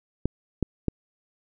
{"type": "clicks", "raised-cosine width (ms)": 3, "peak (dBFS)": -10, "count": 3, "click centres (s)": [0.256, 0.627, 0.883], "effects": []}